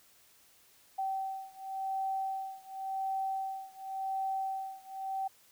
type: beating tone pair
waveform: sine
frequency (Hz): 771 / 771.91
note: G5 / G5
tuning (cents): -29 / -27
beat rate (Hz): 0.91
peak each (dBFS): -36 / -37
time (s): 0.98-5.28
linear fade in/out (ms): 10
effects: white hiss -63 dBFS RMS until 5.51 s